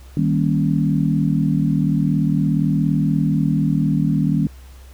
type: chord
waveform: sine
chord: Eb dominant seventh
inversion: none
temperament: equal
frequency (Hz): 155.56 / 196 / 233.1 / 277.2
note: Eb3 / G3 / Bb3 / Db4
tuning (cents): 0 / 0 / 0 / 0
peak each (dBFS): -18 / -21 / -23 / -22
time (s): 0.17-4.47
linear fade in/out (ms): 2
effects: added 65 Hz sine -38 dBFS peak until 4.93 s + pink hiss -50 dBFS RMS until 4.93 s